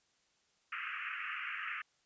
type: band-pass noise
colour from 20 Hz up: pink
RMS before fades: -41 dBFS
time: 0.72-1.82 s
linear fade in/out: 5 ms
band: 1200 to 2800 Hz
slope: 96 dB/octave
effects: white hiss -74 dBFS RMS until 2.05 s + resampled to 16000 Hz